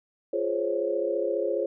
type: chord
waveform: sine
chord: Db major seventh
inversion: first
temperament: just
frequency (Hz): 346.5 / 415.8 / 519.7 / 554.4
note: F4 / Ab4 / C5 / Db5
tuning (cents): -14 / +2 / -12 / 0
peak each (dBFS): -31 / -30 / -30 / -29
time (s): 0.33-1.66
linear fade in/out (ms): 5
effects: none